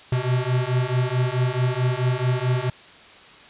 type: beating tone pair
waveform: square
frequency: 123.47 / 128.07 Hz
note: B2 / C3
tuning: 0 / -37 cents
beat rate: 4.6 Hz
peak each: -24 / -23 dBFS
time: 0.12-2.7 s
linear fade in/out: 5 ms
effects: white hiss -46 dBFS RMS until 3.49 s + resampled to 8000 Hz